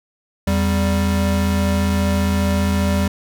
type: tone pair together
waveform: square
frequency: 83.65 / 196 Hz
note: E2 / G3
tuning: +26 / 0 cents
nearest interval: octave + minor third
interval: 1474 cents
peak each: -19 dBFS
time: 0.47-3.08 s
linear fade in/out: 5 ms
effects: none